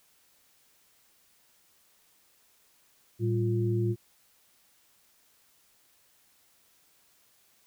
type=tone cluster; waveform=sine; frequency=113 / 196.5 / 350 Hz; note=A2 / G3 / F4; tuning=+47 / +4 / +4 cents; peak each=-26 / -35 / -30 dBFS; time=3.19-3.96 s; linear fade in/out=50 ms; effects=white hiss -65 dBFS RMS until 7.66 s